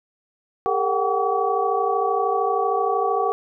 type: tone cluster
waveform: sine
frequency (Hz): 402.9 / 458.7 / 739 / 772 / 1139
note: G4 / A#4 / F#5 / G5 / C#6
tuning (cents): +48 / -28 / -2 / -27 / +47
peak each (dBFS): -25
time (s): 0.66-3.32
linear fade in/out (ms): 0
effects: none